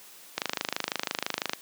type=click train; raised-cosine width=0.2 ms; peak=-9 dBFS; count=31; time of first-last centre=0.38-1.534 s; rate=26 Hz; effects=white hiss -50 dBFS RMS until 1.61 s + high-pass 200 Hz 12 dB/octave